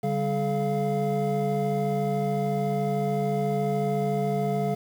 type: tone cluster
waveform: triangle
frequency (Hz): 142.6 / 196.4 / 428.2 / 694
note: C#3 / G3 / A4 / F5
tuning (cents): +49 / +4 / -47 / -11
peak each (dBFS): -27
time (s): 0.03-4.75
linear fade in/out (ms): 10
effects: 8-bit